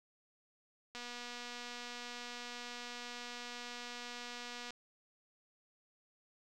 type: click train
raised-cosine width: 0.2 ms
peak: -29 dBFS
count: 910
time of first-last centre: 0.95-4.706 s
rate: 242 Hz
effects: none